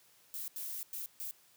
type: noise bursts at uneven times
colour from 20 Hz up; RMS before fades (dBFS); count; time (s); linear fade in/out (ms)
violet; -41; 4; 0.34-0.48 / 0.56-0.83 / 0.93-1.06 / 1.2-1.31; 0
effects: white hiss -65 dBFS RMS until 1.56 s + high-pass 60 Hz 12 dB/octave